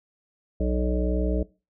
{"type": "harmonic tone with a mistuned harmonic", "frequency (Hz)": 61.74, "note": "B1", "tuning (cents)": 0, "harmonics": [1, 3, 5, 7, 9, 10], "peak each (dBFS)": [-24, -29, -31, -32, -34, -34], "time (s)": [0.6, 1.43], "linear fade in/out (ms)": 5, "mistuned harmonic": 1, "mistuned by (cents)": -31, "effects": ["noise-tail reverb RT60 0.3 s tail -21 dB re dry"]}